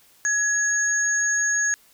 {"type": "tone pair together", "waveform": "sine", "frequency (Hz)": [1674, 6598], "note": ["G#6", "G#8"], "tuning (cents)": [13, -12], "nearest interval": "2 octaves", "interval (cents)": 2375, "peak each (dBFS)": -22, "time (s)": [0.25, 1.74], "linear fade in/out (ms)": 0, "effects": ["white hiss -56 dBFS RMS until 1.93 s"]}